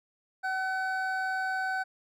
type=tone pair together; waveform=triangle; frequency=757 / 1512.3 Hz; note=F#5 / F#6; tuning=+39 / +37 cents; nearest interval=octave; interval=1198 cents; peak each=-30 / -29 dBFS; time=0.43-1.84 s; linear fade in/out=20 ms; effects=none